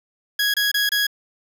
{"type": "tone bursts", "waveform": "20% pulse", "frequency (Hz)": 1661.2, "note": "G#6", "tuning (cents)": 0, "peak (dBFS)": -13, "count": 4, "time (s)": [0.39, 1.068], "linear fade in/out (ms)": 5, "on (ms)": 150, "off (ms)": 26, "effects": []}